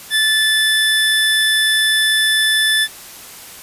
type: tone pair together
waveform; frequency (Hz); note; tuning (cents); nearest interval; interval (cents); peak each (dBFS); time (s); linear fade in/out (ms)
square; 1748 / 3493; A6 / A7; -12 / -13; octave; 1199; -16; 0.1-2.88; 50
effects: white hiss -36 dBFS RMS until 3.62 s + resampled to 32000 Hz

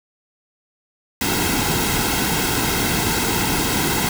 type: noise with comb filter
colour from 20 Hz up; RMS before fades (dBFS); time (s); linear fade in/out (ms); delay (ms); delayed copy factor
pink; -20; 1.21-4.09; 2; 1.7; -0.65
effects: none

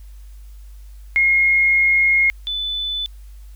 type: tone pair in turn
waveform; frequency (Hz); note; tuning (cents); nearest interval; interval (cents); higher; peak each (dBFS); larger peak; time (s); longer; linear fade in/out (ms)
sine; 2149 / 3498; C7 / A7; +46 / -11; minor sixth; 843; second; -12 / -21; first; 1.16-2.3 / 2.47-3.06; first; 0
effects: added 50 Hz sine -36 dBFS peak until 3.55 s + white hiss -57 dBFS RMS until 3.55 s

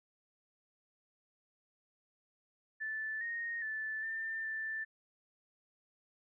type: tone with pitch steps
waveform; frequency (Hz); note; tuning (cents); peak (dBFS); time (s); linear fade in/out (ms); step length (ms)
sine; 1755 / 1859 / 1752 / 1791 / 1768; A6 / A#6 / A6 / A6 / A6; -5 / -5 / -8 / +30 / +8; -36; 2.8-4.85; 20; 410
effects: none

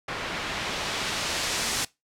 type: noise with low-pass filter sweep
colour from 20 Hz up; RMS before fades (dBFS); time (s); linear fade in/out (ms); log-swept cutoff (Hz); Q
white; -30; 0.08-1.85; 5; 2200 to 8000; 0.72
effects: noise-tail reverb RT60 0.2 s tail -21 dB re dry

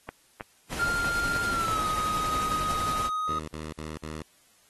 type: click train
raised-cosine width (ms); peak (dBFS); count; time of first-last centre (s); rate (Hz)
0.5; -20; 7; 0.09-2.001; 3.14
type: noise with tremolo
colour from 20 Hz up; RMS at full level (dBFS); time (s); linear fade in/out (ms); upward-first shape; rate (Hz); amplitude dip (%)
pink; -34; 0.69-3.1; 50; sine; 11; 25
type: tone with pitch glide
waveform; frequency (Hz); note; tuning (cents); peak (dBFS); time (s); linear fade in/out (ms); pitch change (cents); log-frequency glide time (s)
triangle; 1396.9 to 1251.7; F6 to D#6; 0 to +10; -25; 0.79-3.39; 5; -190; 1.49-1.85
type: tone bursts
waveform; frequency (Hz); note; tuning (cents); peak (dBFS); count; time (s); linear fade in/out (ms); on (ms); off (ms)
10% pulse; 77.78; D#2; 0; -27; 4; 3.28-4.224; 5; 200; 48
effects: white hiss -62 dBFS RMS until 4.69 s + AAC 32 kbps

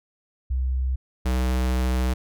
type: tone pair in turn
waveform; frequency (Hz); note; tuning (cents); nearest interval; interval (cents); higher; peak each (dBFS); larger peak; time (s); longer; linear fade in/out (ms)
sine / square; 64.4 / 63.29; C2 / B1; -27 / +43; unison; 30; first; -21; neither; 0.5-0.96 / 1.25-2.14; second; 10
effects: none

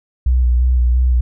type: tone with vibrato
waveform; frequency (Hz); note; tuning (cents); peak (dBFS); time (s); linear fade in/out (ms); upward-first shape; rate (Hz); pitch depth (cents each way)
sine; 61.74; B1; 0; -10; 0.26-1.21; 5; square; 2.9; 28
effects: none

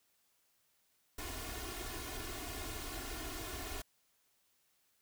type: noise with comb filter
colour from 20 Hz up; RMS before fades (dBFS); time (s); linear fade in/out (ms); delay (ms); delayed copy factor
pink; -43; 1.18-3.82; 5; 2.8; +0.9
effects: white hiss -75 dBFS RMS until 5.01 s

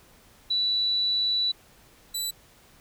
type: tone pair in turn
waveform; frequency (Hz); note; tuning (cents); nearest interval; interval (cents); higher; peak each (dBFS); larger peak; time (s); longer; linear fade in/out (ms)
sine / 20% pulse; 3951 / 3966; B7 / B7; 0 / +7; unison; 7; second; -22; neither; 0.5-1.52 / 2.14-2.31; first; 10
effects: pink hiss -56 dBFS RMS until 2.8 s

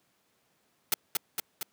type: noise with echo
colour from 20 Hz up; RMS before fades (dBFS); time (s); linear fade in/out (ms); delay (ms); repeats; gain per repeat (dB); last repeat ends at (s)
white; -25; 0.92-0.94; 2; 230; 3; -3; 1.63
effects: pink hiss -71 dBFS RMS until 1.72 s + high-pass 150 Hz 12 dB/octave

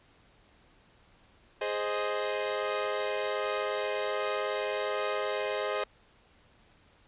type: chord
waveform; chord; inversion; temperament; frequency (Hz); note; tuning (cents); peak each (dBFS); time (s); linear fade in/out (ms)
sawtooth; Ab major; none; equal; 415.3 / 523.3 / 622.3; Ab4 / C5 / Eb5; 0 / 0 / 0; -30; 1.61-5.84; 5
effects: pink hiss -62 dBFS RMS until 7.07 s + resampled to 8000 Hz

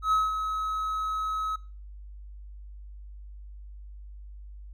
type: tone with ADSR envelope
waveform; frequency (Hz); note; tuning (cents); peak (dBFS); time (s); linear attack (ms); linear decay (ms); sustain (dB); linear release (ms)
triangle; 1282; E6; -49; -18; 0.02-1.56; 99; 190; -8; 6
effects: noise-tail reverb RT60 0.4 s tail -22 dB re dry + added 50 Hz sine -41 dBFS peak until 4.73 s

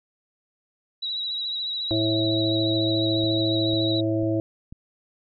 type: tone with vibrato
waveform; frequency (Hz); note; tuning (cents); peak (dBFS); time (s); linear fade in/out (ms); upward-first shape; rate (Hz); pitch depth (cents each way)
sine; 3881; B7; -31; -26; 1.02-4.01; 10; sine; 14; 37
type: harmonic tone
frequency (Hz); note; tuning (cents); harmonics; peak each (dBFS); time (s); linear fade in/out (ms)
109.3; A2; -11; 1 / 3 / 5 / 6; -27 / -23 / -30 / -31; 1.91-4.4; 0
type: click train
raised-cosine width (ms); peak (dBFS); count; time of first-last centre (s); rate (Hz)
5; -27; 4; 3.24-4.725; 2.02
effects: none

